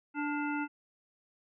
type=harmonic tone with a mistuned harmonic; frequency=293.7 Hz; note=D4; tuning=in tune; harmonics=1 / 3 / 5 / 7 / 9; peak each=-33 / -38 / -38 / -45 / -44 dBFS; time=0.14-0.68 s; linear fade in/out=50 ms; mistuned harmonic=5; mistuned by=-59 cents; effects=none